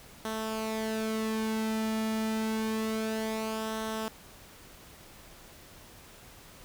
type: tone with flanger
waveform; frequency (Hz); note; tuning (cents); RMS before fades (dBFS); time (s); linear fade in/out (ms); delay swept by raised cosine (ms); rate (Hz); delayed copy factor
sawtooth; 220; A3; 0; -32; 0.25-4.08; 0; 0.42 to 1.92; 0.28; -0.55
effects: pink hiss -52 dBFS RMS until 6.64 s